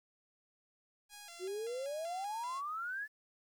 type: tone with vibrato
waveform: 5% pulse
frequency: 752 Hz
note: F#5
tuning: 28 cents sharp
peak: -38 dBFS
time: 1.09-2.62 s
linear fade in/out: 50 ms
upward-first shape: square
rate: 2.6 Hz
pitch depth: 160 cents each way
type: exponential sweep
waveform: sine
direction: up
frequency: 355.1 to 1760 Hz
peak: -37 dBFS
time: 1.39-3.08 s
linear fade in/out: 50 ms
effects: 11-bit